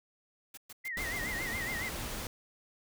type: noise bursts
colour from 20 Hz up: white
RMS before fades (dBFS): -47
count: 5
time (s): 0.54-1.19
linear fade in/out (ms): 5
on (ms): 34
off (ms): 120
type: tone with vibrato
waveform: sine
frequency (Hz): 1975.5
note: B6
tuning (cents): 0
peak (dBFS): -35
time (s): 0.84-1.9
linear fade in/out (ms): 20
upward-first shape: sine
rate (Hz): 7.2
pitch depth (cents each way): 120
type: noise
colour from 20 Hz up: pink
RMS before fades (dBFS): -39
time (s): 0.97-2.27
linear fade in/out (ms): 2
effects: none